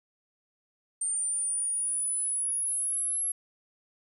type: linear sweep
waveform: sine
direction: up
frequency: 8870 to 11175 Hz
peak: -27 dBFS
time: 1.01-3.32 s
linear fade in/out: 5 ms
effects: none